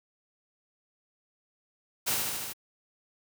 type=noise with echo; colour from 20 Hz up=white; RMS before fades=-28 dBFS; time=2.06-2.16 s; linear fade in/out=20 ms; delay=75 ms; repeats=5; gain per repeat=-2 dB; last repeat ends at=2.535 s; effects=none